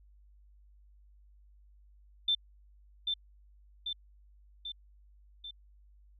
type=tone with echo; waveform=sine; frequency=3554 Hz; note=A7; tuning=17 cents sharp; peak=-25 dBFS; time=2.28-2.35 s; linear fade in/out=5 ms; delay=790 ms; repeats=4; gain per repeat=-4 dB; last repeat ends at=5.51 s; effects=added 50 Hz sine -57 dBFS peak until 6.19 s